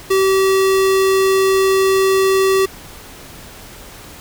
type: tone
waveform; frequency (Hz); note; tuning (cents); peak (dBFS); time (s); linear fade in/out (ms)
square; 384.3; G4; -34; -12; 0.1-2.66; 10
effects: pink hiss -37 dBFS RMS until 4.2 s